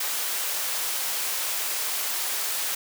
white high-pass noise, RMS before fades -28 dBFS, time 0-2.75 s, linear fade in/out 5 ms, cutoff 520 Hz, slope 12 dB/octave, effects none

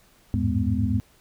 sine tone cluster, 81.6 / 99.4 / 107.6 / 208.5 / 250.4 Hz, E2 / G2 / A2 / G#3 / B3, -17 / +25 / -38 / +7 / +24 cents, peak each -27 dBFS, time 0.34-1 s, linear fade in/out 0 ms, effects pink hiss -58 dBFS RMS until 1.2 s

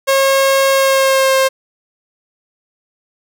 sawtooth tone with pitch glide, 542 to 531.2 Hz, C#5 to C5, -39 to +26 cents, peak -6 dBFS, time 0.07-1.49 s, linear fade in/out 20 ms, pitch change -35 cents, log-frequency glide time 0.71-1.36 s, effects none

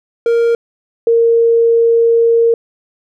triangle / sine tone pair in turn, 466.2 / 462.4 Hz, A#4 / A#4, 0 / -14 cents, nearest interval unison, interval 14 cents, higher first, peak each -7 dBFS, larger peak neither, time 0.26-0.55 / 1.07-2.54 s, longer second, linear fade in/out 2 ms, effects none

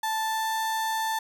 35% pulse tone with pitch glide, 880 to 885.6 Hz, A5 to A5, 0 to +11 cents, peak -24 dBFS, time 0.03-1.19 s, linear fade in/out 5 ms, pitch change +11 cents, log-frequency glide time 0.19-0.58 s, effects none

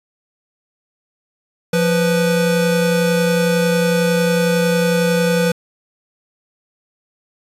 square tone pair together, 174.97 / 493.9 Hz, F3 / B4, +4 / 0 cents, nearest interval octave + tritone, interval 1796 cents, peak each -17 / -17 dBFS, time 1.73-5.52 s, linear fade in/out 5 ms, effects resampled to 32000 Hz

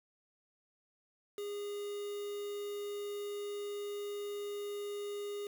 triangle tone with quantisation, 409.1 Hz, G#4, 26 cents flat, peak -36 dBFS, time 1.38-5.47 s, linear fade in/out 2 ms, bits 8, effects none

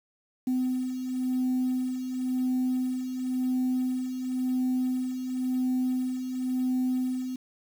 sine beating tone pair, 254 / 254.95 Hz, B3 / C4, +49 / -45 cents, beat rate 0.95 Hz, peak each -32 / -25 dBFS, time 0.47-7.36 s, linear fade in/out 5 ms, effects tanh soft clip ceiling -21 dBFS + 8-bit

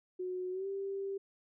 sine tone with pitch glide, 366.2 to 392.5 Hz, F#4 to G4, -18 to +2 cents, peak -35 dBFS, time 0.19-1.18 s, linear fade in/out 10 ms, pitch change +120 cents, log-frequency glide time 0.51-0.67 s, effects none

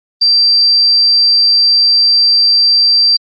sine tone, 4699 Hz, D8, in tune, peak -6 dBFS, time 0.21-3.17 s, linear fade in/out 10 ms, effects Opus 24 kbps

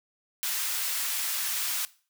white high-pass noise, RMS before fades -30 dBFS, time 0.43-1.85 s, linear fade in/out 0 ms, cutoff 1200 Hz, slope 12 dB/octave, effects noise-tail reverb RT60 0.4 s tail -19 dB re dry

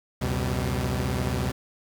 sawtooth tone cluster, 70.1 / 89 / 125.6 / 194.3 Hz, C#2 / F2 / B2 / G3, +20 / +33 / +30 / -15 cents, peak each -26 / -29 / -24 / -29 dBFS, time 0.21-1.52 s, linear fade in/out 10 ms, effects 8-bit

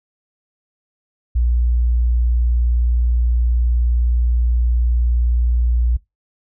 sine tone, 59.6 Hz, A#1, 39 cents sharp, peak -13 dBFS, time 1.35-5.97 s, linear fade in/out 10 ms, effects noise-tail reverb RT60 0.2 s tail -22 dB re dry

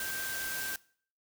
sine tone in noise, 1568 Hz, G6, in tune, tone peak -37 dBFS, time 0-0.76 s, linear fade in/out 2 ms, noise white, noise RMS -38 dBFS, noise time 0-0.76 s, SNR -2 dB, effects noise-tail reverb RT60 0.5 s tail -21 dB re dry

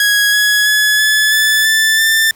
sawtooth tone with pitch steps, 1661.2 / 1680.5 / 1700 / 1719.8 / 1739.8 / 1760 / 1780.4 Hz, G#6 / G#6 / G#6 / A6 / A6 / A6 / A6, 0 / +20 / +40 / -40 / -20 / 0 / +20 cents, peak -6 dBFS, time 0-2.31 s, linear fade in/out 2 ms, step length 330 ms, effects pink hiss -46 dBFS RMS until 2.35 s

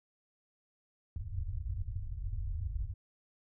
white low-pass noise, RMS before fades -37 dBFS, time 1.16-2.94 s, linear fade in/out 2 ms, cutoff 100 Hz, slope 48 dB/octave, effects none

